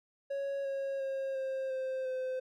triangle tone with pitch steps, 554.4 / 546.5 / 538.6 / 530.9 / 523.3 / 515.8 Hz, C#5 / C#5 / C#5 / C5 / C5 / C5, 0 / -25 / -50 / +25 / 0 / -25 cents, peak -31 dBFS, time 0.3-2.4 s, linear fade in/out 10 ms, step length 350 ms, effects none

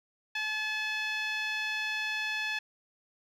10% pulse tone with band-pass filter, 860 Hz, A5, 40 cents flat, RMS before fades -33 dBFS, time 0.35-2.59 s, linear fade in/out 5 ms, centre 2100 Hz, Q 1.7, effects none

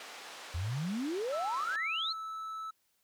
pink band-pass noise, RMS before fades -48 dBFS, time 0-1.76 s, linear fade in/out 2 ms, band 670 to 6200 Hz, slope 12 dB/octave
sine exponential sweep, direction up, 78.3 to 4356 Hz, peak -32 dBFS, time 0.54-2.13 s, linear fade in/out 10 ms
triangle tone with pitch glide, 1318.5 to 1308.6 Hz, E6 to E6, 0 to -13 cents, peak -36 dBFS, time 1.32-2.71 s, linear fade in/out 10 ms, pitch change -13 cents, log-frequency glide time 1.48-2.23 s
effects white hiss -75 dBFS RMS until 3.03 s

